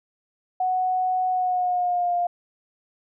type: tone with pitch glide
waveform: sine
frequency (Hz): 740 to 702.9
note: F#5 to F5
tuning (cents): 0 to +11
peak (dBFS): -20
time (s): 0.6-2.27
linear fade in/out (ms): 5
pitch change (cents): -89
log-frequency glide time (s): 1.29-2.15
effects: none